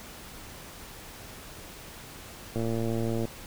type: click train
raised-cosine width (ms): 2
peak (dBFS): -18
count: 80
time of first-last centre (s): 2.56-3.253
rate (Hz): 114
effects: pink hiss -45 dBFS RMS until 3.46 s